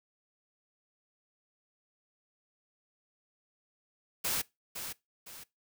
white noise with echo, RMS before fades -32 dBFS, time 4.24-4.42 s, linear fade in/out 10 ms, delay 510 ms, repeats 2, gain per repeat -8 dB, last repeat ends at 5.44 s, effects noise-tail reverb RT60 0.2 s tail -21 dB re dry

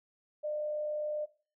sine tone with frequency modulation, 602 Hz, D5, 43 cents sharp, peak -32 dBFS, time 0.43-1.26 s, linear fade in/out 20 ms, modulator 47.4 Hz, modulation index 0.22, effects noise-tail reverb RT60 0.4 s tail -19 dB re dry

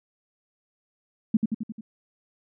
sine tone with echo, 220 Hz, A3, in tune, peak -15 dBFS, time 1.34-1.37 s, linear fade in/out 5 ms, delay 88 ms, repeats 5, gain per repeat -4 dB, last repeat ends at 1.81 s, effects none

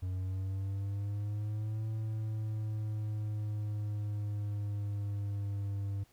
triangle exponential two-way sweep, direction up then down, 91.6 to 110 to 99.3 Hz, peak -31 dBFS, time 0.02-6.04 s, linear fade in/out 10 ms, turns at 1.88 s, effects pink hiss -67 dBFS RMS until 6.12 s

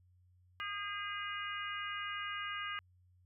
harmonic tone with a mistuned harmonic, 409.9 Hz, G#4, 23 cents flat, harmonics 3 / 4 / 5 / 6 / 7, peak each -42 / -44 / -45 / -49 / -45 dBFS, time 0.6-2.79 s, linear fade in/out 0 ms, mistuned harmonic 4, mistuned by -28 cents, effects added 90 Hz sine -64 dBFS peak until 3.25 s

